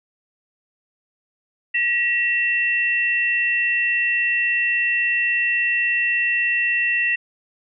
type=tone pair together; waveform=sine; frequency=1916.4 / 2700 Hz; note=A#6 / E7; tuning=+47 / +41 cents; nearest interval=tritone; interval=594 cents; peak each=-20 dBFS; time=1.74-7.16 s; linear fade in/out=10 ms; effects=none